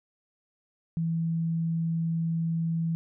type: tone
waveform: sine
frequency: 164.81 Hz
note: E3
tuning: in tune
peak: -25 dBFS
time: 0.97-2.95 s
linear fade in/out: 0 ms
effects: none